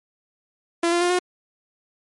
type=tone with pitch steps; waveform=sawtooth; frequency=339.5 / 346.2 / 353.1 / 360.1 Hz; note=F4 / F4 / F4 / F#4; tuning=-49 / -15 / +19 / -47 cents; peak=-14 dBFS; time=0.83-1.19 s; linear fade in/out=5 ms; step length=90 ms; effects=MP3 48 kbps